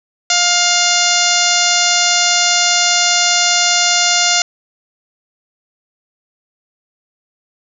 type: harmonic tone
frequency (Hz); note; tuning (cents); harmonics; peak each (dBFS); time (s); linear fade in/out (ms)
705; F5; +16; 1 / 2 / 3 / 4 / 5 / 6 / 7 / 8 / 9 / 10; -20 / -20 / -20 / -20 / -20 / -20 / -20 / -20 / -20 / -20; 0.3-4.42; 2
effects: none